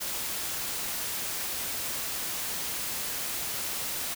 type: noise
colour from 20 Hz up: white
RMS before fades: -33 dBFS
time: 0-4.15 s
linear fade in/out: 20 ms
effects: none